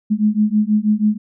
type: beating tone pair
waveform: sine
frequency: 208.9 / 215.1 Hz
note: G#3 / A3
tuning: +10 / -39 cents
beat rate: 6.2 Hz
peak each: -16 dBFS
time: 0.1-1.18 s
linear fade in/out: 20 ms
effects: none